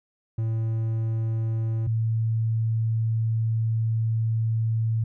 triangle / sine tone pair in turn, 112.5 / 112.5 Hz, A2 / A2, +39 / +39 cents, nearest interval unison, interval 0 cents, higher neither, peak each -21 dBFS, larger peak neither, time 0.38-1.87 / 1.87-5.04 s, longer second, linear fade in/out 5 ms, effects none

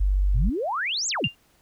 sine tone, 48.26 Hz, G1, 26 cents flat, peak -18 dBFS, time 0-0.5 s, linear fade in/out 10 ms
sine exponential two-way sweep, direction up then down, 96.1 to 7820 to 96.1 Hz, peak -24 dBFS, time 0.34-1.28 s, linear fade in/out 10 ms, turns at 1.08 s
sine tone with exponential decay, 2794 Hz, F7, in tune, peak -17 dBFS, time 1.24-1.35 s, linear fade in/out 2 ms, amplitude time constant 23 ms
effects pink hiss -62 dBFS RMS until 1.61 s

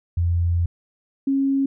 sine tone pair in turn, 86 / 273 Hz, F2 / C#4, -26 / -26 cents, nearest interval octave + minor sixth, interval 2000 cents, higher second, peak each -17 dBFS, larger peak neither, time 0.17-0.66 / 1.27-1.66 s, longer first, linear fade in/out 5 ms, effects none

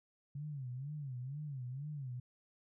sine tone with vibrato, 136.8 Hz, C#3, 23 cents flat, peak -40 dBFS, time 0.35-2.2 s, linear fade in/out 5 ms, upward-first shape sine, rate 2.1 Hz, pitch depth 180 cents each way, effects none

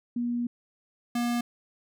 sine / square tone pair in turn, 240 / 239.2 Hz, B3 / A#3, -49 / +45 cents, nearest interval unison, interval 6 cents, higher first, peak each -26 dBFS, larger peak neither, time 0.16-0.47 / 1.15-1.41 s, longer first, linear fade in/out 5 ms, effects none

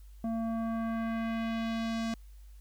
square tone with low-pass filter sweep, 226.8 Hz, A#3, 47 cents flat, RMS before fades -33 dBFS, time 0.24-2.14 s, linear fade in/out 2 ms, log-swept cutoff 670 to 6300 Hz, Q 1.2, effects added 50 Hz sine -48 dBFS peak until 2.6 s + white hiss -68 dBFS RMS until 2.6 s

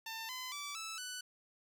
10% pulse tone with pitch steps, 897 / 1018.5 / 1156.6 / 1313.3 / 1491.2 Hz, A5 / C6 / D6 / E6 / F#6, +33 / -47 / -27 / -7 / +13 cents, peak -33 dBFS, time 0.06-1.21 s, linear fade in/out 5 ms, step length 230 ms, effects none

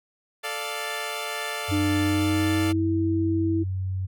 10% pulse chord, D minor, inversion second, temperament equal, 440 / 587.3 / 698.5 Hz, A4 / D5 / F5, 0 / 0 / 0 cents, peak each -25 dBFS, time 0.43-2.73 s, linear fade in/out 20 ms
sine tone, 94.1 Hz, F#2, 30 cents sharp, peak -25 dBFS, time 1.68-4.07 s, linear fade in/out 20 ms
sine tone with pitch glide, 301.4 to 326.8 Hz, D4 to E4, +45 to -15 cents, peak -22 dBFS, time 1.71-3.64 s, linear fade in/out 20 ms, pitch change +140 cents, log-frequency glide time 1.96-2.86 s
effects none

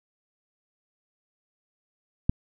click, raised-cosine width 5 ms, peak -8 dBFS, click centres 2.295 s, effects none

